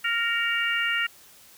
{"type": "harmonic tone with a mistuned harmonic", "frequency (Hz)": 466.2, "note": "A#4", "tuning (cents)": 0, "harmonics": [3, 4, 5, 6], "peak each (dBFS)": [-28, -27, -31, -28], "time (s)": [0.04, 1.07], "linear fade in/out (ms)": 10, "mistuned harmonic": 5, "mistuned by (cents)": -33, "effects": ["white hiss -52 dBFS RMS until 1.57 s"]}